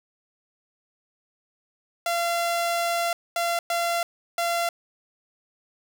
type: tone bursts at uneven times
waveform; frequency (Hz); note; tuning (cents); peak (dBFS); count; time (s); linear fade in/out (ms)
sawtooth; 685; F5; -34; -19; 4; 2.06-3.13 / 3.36-3.59 / 3.7-4.03 / 4.38-4.69; 2
effects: none

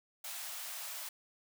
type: high-pass noise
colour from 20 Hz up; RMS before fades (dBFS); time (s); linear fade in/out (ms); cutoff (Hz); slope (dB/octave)
white; -43; 0.24-1.09; 5; 580; 96
effects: none

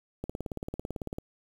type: click train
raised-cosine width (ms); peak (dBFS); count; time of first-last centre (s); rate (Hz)
2; -21; 18; 0.24-1.184; 18
effects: 8-bit

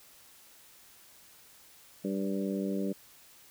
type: harmonic tone with a mistuned harmonic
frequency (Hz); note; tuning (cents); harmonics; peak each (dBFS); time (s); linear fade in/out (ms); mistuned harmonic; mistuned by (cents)
98.1; G2; +2; 2 / 3 / 4 / 5 / 6; -32 / -36 / -38 / -40 / -42; 2.04-2.93; 10; 6; -20
effects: white hiss -57 dBFS RMS until 3.5 s

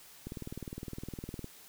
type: click train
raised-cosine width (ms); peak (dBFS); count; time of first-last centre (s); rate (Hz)
3; -27; 24; 0.27-1.443; 19.6
effects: white hiss -55 dBFS RMS until 1.68 s

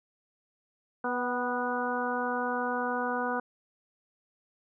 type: harmonic tone with a mistuned harmonic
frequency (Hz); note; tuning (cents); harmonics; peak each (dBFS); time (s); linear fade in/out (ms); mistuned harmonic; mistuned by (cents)
245.8; B3; -8; 1 / 2 / 3 / 4 / 5 / 6; -35 / -34 / -35 / -35 / -37 / -35; 1.04-3.4; 5; 3; +25
effects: none

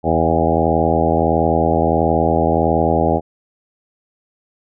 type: harmonic tone with a mistuned harmonic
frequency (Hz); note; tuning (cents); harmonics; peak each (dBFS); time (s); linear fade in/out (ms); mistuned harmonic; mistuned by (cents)
81.5; E2; -19; 1 / 2 / 3 / 4 / 5 / 6 / 7 / 8 / 9 / 10; -22 / -22 / -22 / -22 / -22 / -22 / -22 / -22 / -22 / -22; 0.03-3.21; 50; 9; +26
effects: none

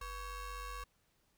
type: ring-modulated tone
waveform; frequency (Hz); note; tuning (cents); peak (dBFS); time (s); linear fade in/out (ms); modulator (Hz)
40% pulse; 538; C5; +48; -38; 0.01-0.84; 5; 586
effects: pink hiss -75 dBFS RMS until 1.37 s

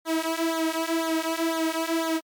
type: tone with flanger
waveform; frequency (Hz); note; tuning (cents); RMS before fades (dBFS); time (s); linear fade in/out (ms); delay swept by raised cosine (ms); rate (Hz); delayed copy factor
sawtooth; 325.7; E4; -21; -26; 0.05-2.21; 50; 0.37 to 3.67; 2; -0.95
effects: MP3 96 kbps

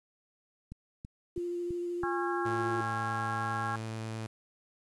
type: click train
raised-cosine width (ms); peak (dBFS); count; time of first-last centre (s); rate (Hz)
5; -30; 5; 0.72-2.036; 3.04
type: tone with vibrato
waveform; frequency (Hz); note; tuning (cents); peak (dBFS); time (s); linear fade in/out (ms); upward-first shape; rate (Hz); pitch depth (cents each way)
sine; 349.2; F4; 0; -32; 1.36-2.81; 5; sine; 13; 10
type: harmonic tone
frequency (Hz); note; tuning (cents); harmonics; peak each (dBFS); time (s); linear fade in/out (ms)
272.7; C#4; -28; 3 / 4 / 5 / 6; -36 / -37 / -38 / -39; 2.03-3.76; 2
type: tone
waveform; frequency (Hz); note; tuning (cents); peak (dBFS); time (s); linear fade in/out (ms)
sawtooth; 111.3; A2; +20; -32; 2.45-4.27; 10
effects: resampled to 24000 Hz + 10-bit

